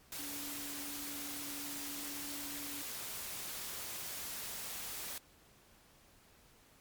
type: tone in noise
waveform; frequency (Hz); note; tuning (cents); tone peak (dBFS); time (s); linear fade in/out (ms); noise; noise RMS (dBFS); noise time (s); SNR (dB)
sine; 286.9; D4; -40; -48; 0.19-2.82; 2; white; -43; 0.12-5.18; -8
effects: pink hiss -64 dBFS RMS until 6.8 s + MP3 96 kbps